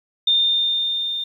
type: tone with level ramp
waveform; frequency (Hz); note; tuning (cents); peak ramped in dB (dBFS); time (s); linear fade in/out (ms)
sine; 3621; A7; +49; -13 to -23; 0.27-1.24; 5
effects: 9-bit